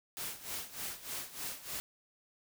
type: noise with tremolo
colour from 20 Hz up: white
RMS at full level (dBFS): -39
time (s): 0.17-1.8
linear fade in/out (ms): 0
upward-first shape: sine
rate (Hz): 3.3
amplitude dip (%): 80
effects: none